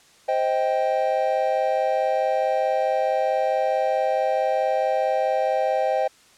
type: chord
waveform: triangle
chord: C minor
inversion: none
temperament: just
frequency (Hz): 523.3 / 627.9 / 784.9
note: C5 / Eb5 / G5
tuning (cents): 0 / +16 / +2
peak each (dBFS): -22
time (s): 0.28-6.08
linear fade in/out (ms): 10
effects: white hiss -54 dBFS RMS until 6.37 s + low-pass 8000 Hz 12 dB/octave